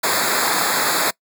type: noise with comb filter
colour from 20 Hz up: pink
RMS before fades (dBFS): -19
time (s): 0.03-1.11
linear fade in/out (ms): 10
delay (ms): 0.34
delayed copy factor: -0.95
effects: noise-tail reverb RT60 0.1 s tail -23 dB re dry + high-pass 150 Hz 12 dB/octave